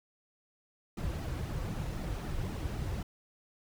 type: noise with flanger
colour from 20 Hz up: brown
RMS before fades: -36 dBFS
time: 0.97-3.03 s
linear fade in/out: 5 ms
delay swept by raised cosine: 1.8 to 5 ms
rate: 3.9 Hz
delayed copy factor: -0.65
effects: none